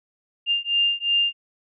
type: beating tone pair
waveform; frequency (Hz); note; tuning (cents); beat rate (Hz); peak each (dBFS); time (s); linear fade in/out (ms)
sine; 2800 / 2802.8; F7 / F7; +4 / +6; 2.8; -22; 0.46-1.33; 50
effects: none